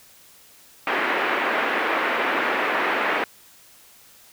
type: band-pass noise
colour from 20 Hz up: white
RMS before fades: -23 dBFS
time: 0.87-3.24 s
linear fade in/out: 2 ms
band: 270 to 2200 Hz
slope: 24 dB/octave
effects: white hiss -51 dBFS RMS until 4.32 s